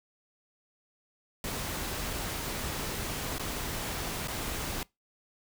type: noise with dropouts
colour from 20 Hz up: pink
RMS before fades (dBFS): -35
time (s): 1.44-4.83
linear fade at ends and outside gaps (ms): 1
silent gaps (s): 3.383-3.395 / 4.275-4.282
effects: noise-tail reverb RT60 0.2 s tail -23 dB re dry